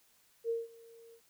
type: tone with ADSR envelope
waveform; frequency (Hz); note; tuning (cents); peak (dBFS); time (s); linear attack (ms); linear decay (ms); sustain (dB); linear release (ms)
sine; 460.6; A#4; -21; -29; 0.44-1.21; 55; 180; -24; 74
effects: white hiss -68 dBFS RMS until 1.29 s